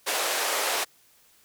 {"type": "band-pass noise", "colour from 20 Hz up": "pink", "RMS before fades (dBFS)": -27, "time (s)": [0.06, 0.85], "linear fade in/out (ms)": 20, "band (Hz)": [460, 14000], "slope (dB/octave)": 24, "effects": ["white hiss -60 dBFS RMS until 1.44 s"]}